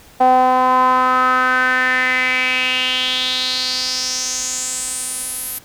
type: tone with band-pass filter sweep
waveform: sawtooth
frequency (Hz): 255.3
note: C4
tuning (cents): -42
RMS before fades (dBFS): -17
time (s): 0.2-5.59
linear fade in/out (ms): 10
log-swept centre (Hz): 740 to 12000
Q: 5.1
effects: pink hiss -45 dBFS RMS until 5.64 s